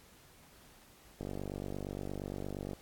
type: click train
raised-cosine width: 2 ms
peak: -26 dBFS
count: 75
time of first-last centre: 1.21-2.733 s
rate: 48.6 Hz
effects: pink hiss -60 dBFS RMS until 2.81 s + AAC 64 kbps